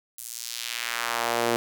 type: tone with high-pass filter sweep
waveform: sawtooth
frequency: 117.9 Hz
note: A#2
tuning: 20 cents sharp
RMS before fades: -29 dBFS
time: 0.18-1.56 s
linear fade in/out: 0 ms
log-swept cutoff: 9800 to 360 Hz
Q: 1.2
effects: none